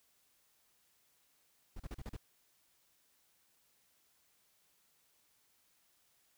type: noise bursts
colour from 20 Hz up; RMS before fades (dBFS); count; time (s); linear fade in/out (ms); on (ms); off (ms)
brown; -43; 6; 1.76-2.167; 5; 37; 37
effects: white hiss -73 dBFS RMS until 6.37 s